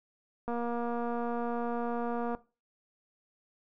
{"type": "click train", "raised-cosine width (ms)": 1, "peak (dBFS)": -22, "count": 444, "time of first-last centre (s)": [0.48, 2.349], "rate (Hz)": 237, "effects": ["noise-tail reverb RT60 0.3 s tail -18 dB re dry"]}